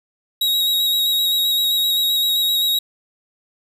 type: tone with vibrato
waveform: 45% pulse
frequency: 3811 Hz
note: A#7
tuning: 38 cents sharp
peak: -15 dBFS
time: 0.41-2.79 s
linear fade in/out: 5 ms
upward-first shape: square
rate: 7.7 Hz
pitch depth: 15 cents each way
effects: none